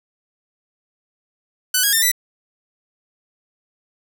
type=tone with pitch steps; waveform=5% pulse; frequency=1498 / 1643 / 1802.1 / 1976.6 Hz; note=F#6 / G#6 / A6 / B6; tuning=+21 / -19 / +41 / +1 cents; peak=-4 dBFS; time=1.74-2.116 s; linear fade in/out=5 ms; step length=94 ms; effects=none